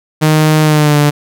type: tone with pitch glide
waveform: sawtooth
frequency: 154.9 to 146.88 Hz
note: D#3 to D3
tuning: -7 to +1 cents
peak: -3 dBFS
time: 0.21-1.11 s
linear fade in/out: 20 ms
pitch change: -92 cents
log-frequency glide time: 0.62-0.98 s
effects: none